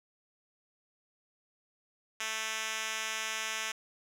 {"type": "tone with band-pass filter", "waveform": "5% pulse", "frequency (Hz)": 220, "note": "A3", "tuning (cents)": 0, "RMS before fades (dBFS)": -36, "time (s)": [2.2, 3.72], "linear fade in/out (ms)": 5, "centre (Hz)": 4400, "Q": 0.79, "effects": []}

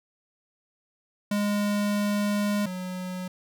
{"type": "tone pair in turn", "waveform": "square", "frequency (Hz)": [205.7, 183.26], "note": ["G#3", "F#3"], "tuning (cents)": [-16, -16], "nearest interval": "major second", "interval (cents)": 200, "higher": "first", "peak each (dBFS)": [-24, -32], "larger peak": "first", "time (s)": [[1.31, 2.66], [2.66, 3.28]], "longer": "first", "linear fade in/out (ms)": 5, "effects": []}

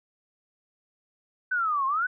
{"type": "exponential two-way sweep", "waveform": "sine", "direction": "down then up", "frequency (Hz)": [1533, 1047, 1533], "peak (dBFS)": -23, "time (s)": [1.51, 2.07], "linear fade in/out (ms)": 10, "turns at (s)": 1.86, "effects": []}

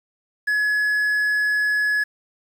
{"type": "tone", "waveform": "triangle", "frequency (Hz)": 1694, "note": "G#6", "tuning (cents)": 34, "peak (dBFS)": -16, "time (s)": [0.47, 2.04], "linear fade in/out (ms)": 10, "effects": ["8-bit"]}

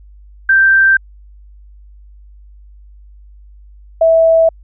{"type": "tone pair in turn", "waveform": "sine", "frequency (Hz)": [1568, 653.6], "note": ["G6", "E5"], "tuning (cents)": [0, -15], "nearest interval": "octave + minor third", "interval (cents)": 1515, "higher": "first", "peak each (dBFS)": -6, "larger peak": "neither", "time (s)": [[0.49, 0.97], [4.01, 4.49]], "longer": "neither", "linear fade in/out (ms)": 5, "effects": ["added 50 Hz sine -37 dBFS peak until 4.63 s"]}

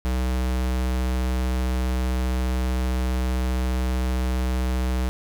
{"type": "tone", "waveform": "square", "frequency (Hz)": 63.2, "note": "B1", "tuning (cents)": 41, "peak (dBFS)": -22, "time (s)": [0.05, 5.09], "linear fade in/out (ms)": 0, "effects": []}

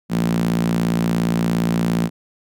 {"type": "tone with high-pass filter", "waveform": "sawtooth", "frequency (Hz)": 57.2, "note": "A#1", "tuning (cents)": -32, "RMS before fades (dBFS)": -19, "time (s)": [0.09, 2.1], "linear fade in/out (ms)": 50, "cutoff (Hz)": 190, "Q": 5.4, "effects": []}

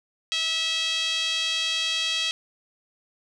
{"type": "tone with band-pass filter", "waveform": "5% pulse", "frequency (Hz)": 650, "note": "E5", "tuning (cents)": -24, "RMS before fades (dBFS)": -26, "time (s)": [0.32, 2.31], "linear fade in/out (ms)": 0, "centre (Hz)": 3300, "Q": 2.9, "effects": []}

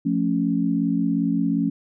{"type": "chord", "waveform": "sine", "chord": "F augmented", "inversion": "none", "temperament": "equal", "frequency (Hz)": [174.61, 220, 277.2], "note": ["F3", "A3", "C#4"], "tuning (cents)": [0, 0, 0], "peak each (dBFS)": [-24, -24, -22], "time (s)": [0.05, 1.7], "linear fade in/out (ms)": 10, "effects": []}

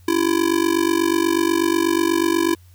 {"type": "tone with amplitude modulation", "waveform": "square", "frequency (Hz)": 334.7, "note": "E4", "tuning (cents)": 26, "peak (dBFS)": -13, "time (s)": [0.08, 2.55], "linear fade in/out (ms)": 5, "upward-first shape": "sine", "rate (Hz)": 48.2, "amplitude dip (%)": 90, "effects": ["added 89 Hz sine -45 dBFS peak until 2.74 s", "white hiss -58 dBFS RMS until 2.74 s"]}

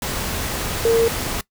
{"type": "tone in noise", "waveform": "sine", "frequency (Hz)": 458.7, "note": "A#4", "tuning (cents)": -28, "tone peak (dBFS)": -12, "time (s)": [0.85, 1.08], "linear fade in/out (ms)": 2, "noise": "pink", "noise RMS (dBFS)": -25, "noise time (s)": [0.02, 1.41], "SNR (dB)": 10, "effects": ["noise-tail reverb RT60 0.1 s tail -20 dB re dry"]}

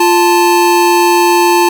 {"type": "tone pair together", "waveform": "square", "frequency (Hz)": [349.2, 880], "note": ["F4", "A5"], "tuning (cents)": [0, 0], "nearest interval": "octave + major third", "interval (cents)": 1600, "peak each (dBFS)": -10, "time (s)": [0, 1.69], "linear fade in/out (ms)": 5, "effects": ["7-bit"]}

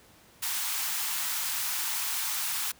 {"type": "high-pass noise", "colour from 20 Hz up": "white", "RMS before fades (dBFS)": -31, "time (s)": [0.42, 2.72], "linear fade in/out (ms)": 10, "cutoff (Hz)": 790, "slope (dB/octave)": 48, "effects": ["pink hiss -57 dBFS RMS until 2.79 s", "high-pass 60 Hz 12 dB/octave"]}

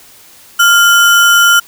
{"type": "tone with sample-and-hold", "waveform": "sine", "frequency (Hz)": 1396.9, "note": "F6", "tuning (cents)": 0, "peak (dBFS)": -4, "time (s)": [0.59, 1.6], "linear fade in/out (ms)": 10, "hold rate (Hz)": 4410, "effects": ["white hiss -40 dBFS RMS until 1.67 s"]}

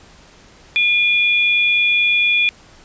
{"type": "tone pair together", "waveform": "sine", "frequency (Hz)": [2423, 3427], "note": ["D#7", "A7"], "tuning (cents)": [-47, -46], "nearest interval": "tritone", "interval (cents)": 601, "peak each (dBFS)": [-13, -20], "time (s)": [0.76, 2.49], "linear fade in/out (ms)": 0, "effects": ["pink hiss -46 dBFS RMS until 2.84 s", "resampled to 16000 Hz"]}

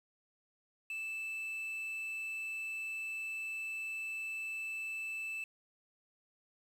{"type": "tone with quantisation", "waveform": "triangle", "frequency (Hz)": 2637, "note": "E7", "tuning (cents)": 0, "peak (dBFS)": -36, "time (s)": [0.9, 5.44], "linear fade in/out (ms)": 2, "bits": 10, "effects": []}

